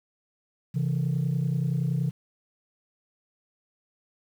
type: tone pair together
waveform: sine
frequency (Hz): 134.65 / 165.2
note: C#3 / E3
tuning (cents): -50 / +4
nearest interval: major third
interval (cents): 354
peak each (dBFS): -24 / -25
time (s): 0.74-2.11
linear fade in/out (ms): 20
effects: tanh soft clip ceiling -20 dBFS + 9-bit